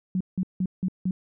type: tone bursts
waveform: sine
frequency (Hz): 185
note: F#3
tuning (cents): 0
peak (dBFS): -22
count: 5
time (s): 0.15-1.11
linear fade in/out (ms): 2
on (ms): 56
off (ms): 170
effects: none